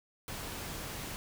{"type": "noise", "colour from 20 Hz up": "pink", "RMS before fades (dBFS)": -41, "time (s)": [0.28, 1.16], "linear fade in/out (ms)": 0, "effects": []}